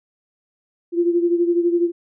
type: beating tone pair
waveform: sine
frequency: 343.3 / 355.3 Hz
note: F4 / F4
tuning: -30 / +30 cents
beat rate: 12 Hz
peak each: -16 / -22 dBFS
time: 0.92-1.92 s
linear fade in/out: 50 ms
effects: none